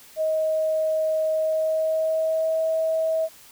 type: tone with pitch glide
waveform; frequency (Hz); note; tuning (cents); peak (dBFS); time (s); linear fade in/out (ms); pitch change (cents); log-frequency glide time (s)
sine; 630 to 642.5; D#5 to E5; +21 to -45; -20; 0.16-3.29; 50; +34; 1.35-2.6
effects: white hiss -49 dBFS RMS until 3.51 s